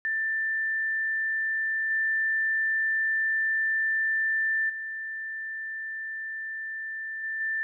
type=tone with level steps; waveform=sine; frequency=1776 Hz; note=A6; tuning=16 cents sharp; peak=-25 / -23 / -32 / -29 / -26 dBFS; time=0.05-7.63 s; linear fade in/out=0 ms; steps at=1.9 / 4.69 / 7.23 / 7.4 s; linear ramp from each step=10 ms; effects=none